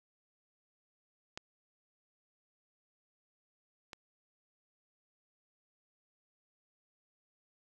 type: clicks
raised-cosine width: 0.2 ms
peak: -23 / -27 dBFS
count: 2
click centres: 1.375 / 3.932 s
effects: 9-bit